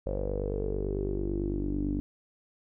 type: tone with low-pass filter sweep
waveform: sawtooth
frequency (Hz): 49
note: G1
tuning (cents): 0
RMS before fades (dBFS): -31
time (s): 0.06-2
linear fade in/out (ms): 0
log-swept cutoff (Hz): 540 to 280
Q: 8.7
effects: none